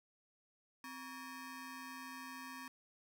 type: ring-modulated tone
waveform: 20% pulse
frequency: 693 Hz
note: F5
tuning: 14 cents flat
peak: -39 dBFS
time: 0.84-2.68 s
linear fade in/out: 2 ms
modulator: 433 Hz
effects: none